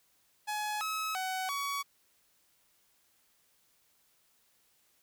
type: tone with pitch steps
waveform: sawtooth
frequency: 844 / 1286 / 750 / 1127 Hz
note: G#5 / E6 / F#5 / C#6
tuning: +28 / -43 / +23 / +28 cents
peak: -29 dBFS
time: 0.47-1.83 s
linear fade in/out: 20 ms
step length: 340 ms
effects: white hiss -70 dBFS RMS until 5.02 s